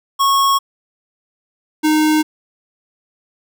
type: tone pair in turn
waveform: square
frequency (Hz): 1099 / 308.4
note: C#6 / D#4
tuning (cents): -15 / -15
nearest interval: octave + minor seventh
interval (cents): 2200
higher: first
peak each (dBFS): -12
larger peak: neither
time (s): 0.19-0.59 / 1.83-2.23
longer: neither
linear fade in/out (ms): 20
effects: none